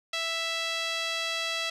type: tone with band-pass filter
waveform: sawtooth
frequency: 660 Hz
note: E5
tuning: 2 cents sharp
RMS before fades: -31 dBFS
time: 0.13-1.7 s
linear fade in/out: 5 ms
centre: 3400 Hz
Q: 1.6
effects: resampled to 32000 Hz